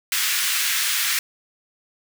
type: high-pass noise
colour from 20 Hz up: pink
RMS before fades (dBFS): -22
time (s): 0.12-1.19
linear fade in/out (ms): 2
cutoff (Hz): 1600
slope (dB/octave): 24
effects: none